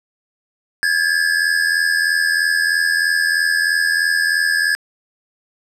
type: tone pair together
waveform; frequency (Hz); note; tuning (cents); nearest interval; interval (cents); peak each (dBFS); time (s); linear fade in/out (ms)
square; 1632.9 / 1716; G#6 / A6; -30 / -44; minor second; 86; -18 / -18; 0.83-4.75; 0
effects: low-pass 10000 Hz 12 dB/octave